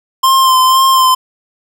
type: tone with vibrato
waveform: square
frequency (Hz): 1046.5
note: C6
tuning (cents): 0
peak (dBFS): -7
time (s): 0.23-1.15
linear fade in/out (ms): 10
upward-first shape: sine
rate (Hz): 2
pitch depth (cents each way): 27
effects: none